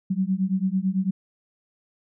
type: beating tone pair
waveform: sine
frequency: 185 / 194 Hz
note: F#3 / G3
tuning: 0 / -18 cents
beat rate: 9 Hz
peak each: -24 dBFS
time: 0.1-1.11 s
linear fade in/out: 10 ms
effects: none